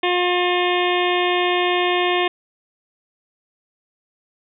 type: harmonic tone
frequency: 357 Hz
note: F4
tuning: 38 cents sharp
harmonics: 1 / 2 / 3 / 5 / 6 / 7 / 8 / 9 / 10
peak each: -20 / -23 / -25 / -27 / -28 / -28 / -29 / -30 / -30 dBFS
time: 0.03-2.28 s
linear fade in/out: 5 ms
effects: none